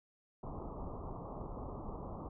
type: low-pass noise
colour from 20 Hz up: pink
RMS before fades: -44 dBFS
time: 0.43-2.29 s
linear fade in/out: 5 ms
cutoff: 1200 Hz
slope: 96 dB/octave
effects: none